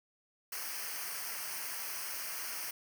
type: noise with comb filter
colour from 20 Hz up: white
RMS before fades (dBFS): -40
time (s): 0.52-2.71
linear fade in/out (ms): 5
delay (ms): 0.27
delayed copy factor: -0.8
effects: none